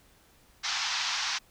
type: band-pass noise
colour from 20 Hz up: white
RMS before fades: -31 dBFS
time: 0.63-1.39 s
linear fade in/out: 20 ms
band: 800 to 6000 Hz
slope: 48 dB/octave
effects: pink hiss -61 dBFS RMS until 1.5 s